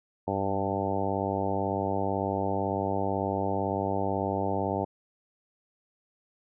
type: harmonic tone with a mistuned harmonic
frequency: 98 Hz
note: G2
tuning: in tune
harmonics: 1 / 2 / 3 / 4 / 5 / 6 / 7 / 8 / 9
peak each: -35 / -35 / -35 / -35 / -35 / -35 / -35 / -35 / -35 dBFS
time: 0.27-4.85 s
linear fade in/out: 10 ms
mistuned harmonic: 1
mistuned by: -19 cents
effects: none